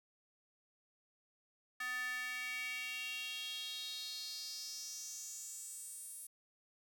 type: tone with high-pass filter sweep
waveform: square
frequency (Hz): 250.9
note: B3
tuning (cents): +28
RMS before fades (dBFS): -44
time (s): 1.8-6.27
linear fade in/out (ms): 5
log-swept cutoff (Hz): 1600 to 10000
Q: 5
effects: none